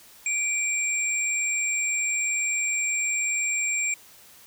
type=tone pair together; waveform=sine; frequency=2349 / 7465 Hz; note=D7 / A#8; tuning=0 / +1 cents; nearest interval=octave + minor sixth; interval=2001 cents; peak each=-26 dBFS; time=0.26-3.94 s; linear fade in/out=2 ms; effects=white hiss -51 dBFS RMS until 4.46 s